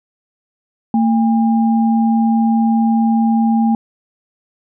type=tone pair together; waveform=sine; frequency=226.2 / 806 Hz; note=A3 / G5; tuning=+48 / +48 cents; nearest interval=octave + minor seventh; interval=2200 cents; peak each=-11 / -20 dBFS; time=0.94-3.75 s; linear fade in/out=2 ms; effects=none